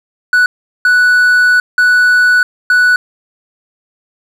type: tone bursts at uneven times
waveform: triangle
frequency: 1480 Hz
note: F#6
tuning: in tune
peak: -4 dBFS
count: 4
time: 0.33-0.46 / 0.85-1.6 / 1.78-2.43 / 2.7-2.96 s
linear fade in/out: 2 ms
effects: none